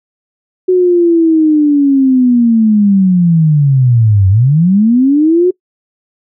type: linear two-way sweep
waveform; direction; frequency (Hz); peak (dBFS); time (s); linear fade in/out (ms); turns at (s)
sine; down then up; 370.8 to 92.5 to 370.8; -5; 0.68-5.51; 10; 4.29
effects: noise-tail reverb RT60 0.1 s tail -23 dB re dry